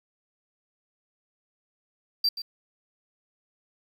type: tone with echo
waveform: triangle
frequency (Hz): 4699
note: D8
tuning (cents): 0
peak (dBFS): -19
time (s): 2.24-2.29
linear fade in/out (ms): 5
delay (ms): 130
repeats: 1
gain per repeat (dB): -12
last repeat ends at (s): 2.42
effects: 9-bit